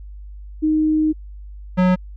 sine / square tone pair in turn, 310 / 183.11 Hz, D#4 / F#3, -6 / -18 cents, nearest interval major sixth, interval 912 cents, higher first, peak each -14 / -13 dBFS, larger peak second, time 0.62-1.13 / 1.77-1.96 s, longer first, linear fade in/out 20 ms, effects added 50 Hz sine -33 dBFS peak until 2.16 s + low-pass 2000 Hz 12 dB/octave

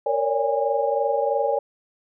sine tone cluster, 461.9 / 554 / 577 / 817 Hz, A#4 / C#5 / D5 / G#5, -16 / -1 / -31 / -29 cents, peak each -25 dBFS, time 0.06-1.59 s, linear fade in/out 5 ms, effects none

